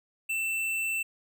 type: tone with hard clipping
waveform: triangle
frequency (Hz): 2672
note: E7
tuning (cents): +23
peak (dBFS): -29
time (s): 0.29-1.03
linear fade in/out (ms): 10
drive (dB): 16
effects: none